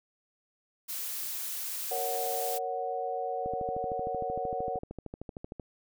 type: noise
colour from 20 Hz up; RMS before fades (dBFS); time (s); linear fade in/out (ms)
blue; -36; 0.88-2.59; 20
type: chord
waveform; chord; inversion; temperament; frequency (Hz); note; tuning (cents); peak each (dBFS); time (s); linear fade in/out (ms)
sine; F# major; first; equal; 466.2 / 554.4 / 740; A#4 / C#5 / F#5; 0 / 0 / 0; -36 / -37 / -33; 1.91-4.79; 5
type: click train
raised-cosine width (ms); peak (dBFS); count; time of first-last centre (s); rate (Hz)
2; -26; 29; 3.46-5.597; 13.1
effects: none